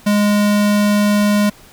square tone, 206.7 Hz, G#3, 8 cents flat, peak -12 dBFS, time 0.06-1.5 s, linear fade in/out 10 ms, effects pink hiss -44 dBFS RMS until 1.72 s

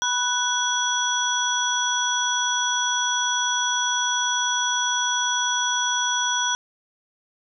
sine tone cluster, 981 / 1489 / 3349 / 5870 Hz, B5 / F#6 / G#7 / F#8, -12 / +11 / +14 / -15 cents, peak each -26 dBFS, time 0.02-6.55 s, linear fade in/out 0 ms, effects none

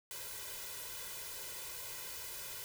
white noise with comb filter, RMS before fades -45 dBFS, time 0.11-2.64 s, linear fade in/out 0 ms, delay 2 ms, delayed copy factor +0.95, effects none

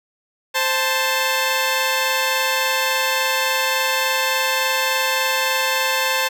10% pulse tone pair together, 523.3 / 880 Hz, C5 / A5, 0 / 0 cents, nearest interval major sixth, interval 900 cents, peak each -12 dBFS, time 0.54-6.29 s, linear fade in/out 20 ms, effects none

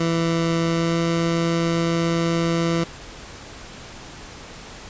20% pulse tone with pitch glide, 166.2 to 167.36 Hz, E3 to E3, +15 to +27 cents, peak -14 dBFS, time 0-2.84 s, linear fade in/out 5 ms, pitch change +12 cents, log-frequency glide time 0.7-0.99 s, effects pink hiss -39 dBFS RMS until 4.89 s + resampled to 16000 Hz

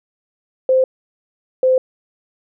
sine tone pair in turn, 520 / 516.4 Hz, C5 / C5, -11 / -23 cents, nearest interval unison, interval 12 cents, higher first, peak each -10 dBFS, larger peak neither, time 0.69-0.84 / 1.63-1.78 s, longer neither, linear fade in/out 2 ms, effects none

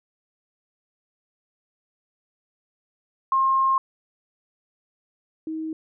sine tone pair in turn, 1067 / 317.2 Hz, C6 / D#4, +34 / +33 cents, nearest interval octave + major sixth, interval 2101 cents, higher first, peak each -17 / -27 dBFS, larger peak first, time 3.32-3.78 / 5.47-5.73 s, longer first, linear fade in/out 2 ms, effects none

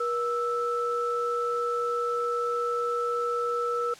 sine tone pair together, 478.4 / 1318.5 Hz, A#4 / E6, +45 / 0 cents, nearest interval octave + tritone, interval 1755 cents, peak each -28 dBFS, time 0-3.94 s, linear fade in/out 5 ms, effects white hiss -48 dBFS RMS until 3.99 s + low-pass 7000 Hz 12 dB/octave

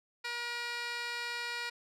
15% pulse tone with band-pass filter, 477.3 Hz, A#4, 41 cents sharp, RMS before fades -38 dBFS, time 0.24-1.7 s, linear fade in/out 10 ms, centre 3100 Hz, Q 1.7, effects none

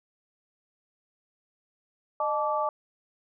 sine tone cluster, 611 / 869 / 1162 Hz, D#5 / A5 / D6, -32 / -22 / -19 cents, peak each -29 dBFS, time 2.2-2.69 s, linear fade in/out 2 ms, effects none

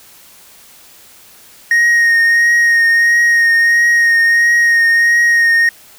triangle tone with vibrato, 1864.7 Hz, A#6, in tune, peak -6 dBFS, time 1.71-5.69 s, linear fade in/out 2 ms, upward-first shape triangle, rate 1.5 Hz, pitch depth 22 cents each way, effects white hiss -42 dBFS RMS until 5.98 s

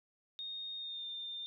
sine tone with pitch glide, 3700 to 3609 Hz, A#7 to A7, -14 to +43 cents, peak -40 dBFS, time 0.39-1.46 s, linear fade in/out 0 ms, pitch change -43 cents, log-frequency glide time 0.77-1.07 s, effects none

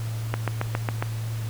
click train, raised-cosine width 0.5 ms, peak -10 dBFS, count 6, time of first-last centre 0.34-1.025 s, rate 7.3 Hz, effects added 112 Hz sine -27 dBFS peak until 1.49 s + pink hiss -42 dBFS RMS until 1.49 s

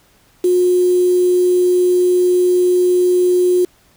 sine tone with quantisation, 360.3 Hz, F#4, 46 cents flat, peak -10 dBFS, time 0.44-3.65 s, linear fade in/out 5 ms, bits 5, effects pink hiss -53 dBFS RMS until 3.96 s

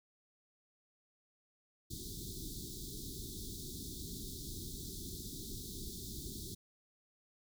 pink band-stop noise, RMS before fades -45 dBFS, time 1.9-6.55 s, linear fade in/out 10 ms, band 410 to 3500 Hz, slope 96 dB/octave, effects none

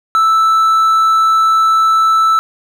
triangle tone, 1318 Hz, E6, 1 cent flat, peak -6 dBFS, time 0.15-2.39 s, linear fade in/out 0 ms, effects none

